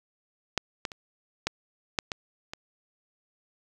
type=clicks; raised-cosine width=0.2 ms; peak=-7 / -13 / -24 / -9 / -7 / -14 / -19 dBFS; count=7; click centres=0.577 / 0.852 / 0.918 / 1.47 / 1.988 / 2.118 / 2.535 s; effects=7-bit